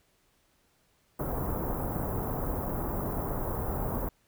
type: band-stop noise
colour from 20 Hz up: pink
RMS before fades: -32 dBFS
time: 1.19-4.09 s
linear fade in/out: 5 ms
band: 1100 to 15000 Hz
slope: 24 dB/octave
effects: pink hiss -69 dBFS RMS until 4.27 s